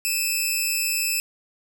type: tone pair together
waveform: 10% pulse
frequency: 2489 / 2637 Hz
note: D#7 / E7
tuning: 0 / 0 cents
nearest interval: minor second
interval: 100 cents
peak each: -20 / -14 dBFS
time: 0.05-1.2 s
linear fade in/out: 0 ms
effects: none